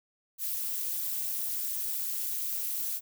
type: noise with amplitude modulation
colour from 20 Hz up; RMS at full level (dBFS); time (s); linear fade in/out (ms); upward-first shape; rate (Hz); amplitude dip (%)
violet; -29; 0.38-3.01; 50; sine; 280; 90
effects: none